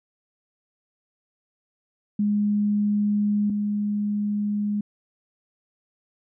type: tone pair in turn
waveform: sine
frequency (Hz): 207 / 207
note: G#3 / G#3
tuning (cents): -5 / -5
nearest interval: unison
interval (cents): 0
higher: neither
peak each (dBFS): -19 / -22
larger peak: first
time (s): 2.19-3.5 / 3.5-4.81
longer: neither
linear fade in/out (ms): 5
effects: none